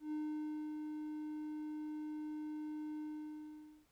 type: tone with ADSR envelope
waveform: triangle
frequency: 304.6 Hz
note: D#4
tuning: 37 cents flat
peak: -35 dBFS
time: 0-3.87 s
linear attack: 120 ms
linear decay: 600 ms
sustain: -4 dB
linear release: 860 ms
effects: pink hiss -75 dBFS RMS until 3.91 s